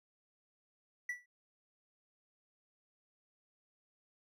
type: tone with exponential decay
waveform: triangle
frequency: 1958 Hz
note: B6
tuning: 15 cents flat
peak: -31 dBFS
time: 1.09-1.26 s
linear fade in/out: 5 ms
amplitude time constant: 36 ms
effects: none